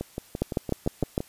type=two click trains; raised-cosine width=2 ms; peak=-10 / -17 dBFS; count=6 / 8; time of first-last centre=0.42-1.179 / 0.01-1.205 s; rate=6.59 / 5.86 Hz; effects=white hiss -54 dBFS RMS until 1.28 s + resampled to 32000 Hz